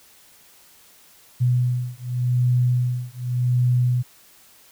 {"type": "beating tone pair", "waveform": "sine", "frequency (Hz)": [123.47, 124.34], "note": ["B2", "B2"], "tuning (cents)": [0, 12], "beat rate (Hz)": 0.87, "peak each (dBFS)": -21, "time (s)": [1.4, 4.03], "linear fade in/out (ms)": 20, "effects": ["white hiss -52 dBFS RMS until 4.71 s"]}